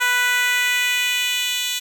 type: tone with high-pass filter sweep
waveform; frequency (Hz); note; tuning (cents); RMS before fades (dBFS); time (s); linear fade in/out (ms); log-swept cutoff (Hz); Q
10% pulse; 493.9; B4; 0; -20; 0-1.8; 20; 1300 to 3800; 1.8
effects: none